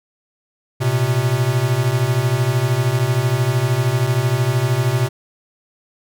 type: beating tone pair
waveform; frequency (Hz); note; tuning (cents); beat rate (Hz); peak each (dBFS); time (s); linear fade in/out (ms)
square; 116.54 / 129.54; A#2 / C3; 0 / -17; 13; -20 / -18; 0.8-5.09; 20
effects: none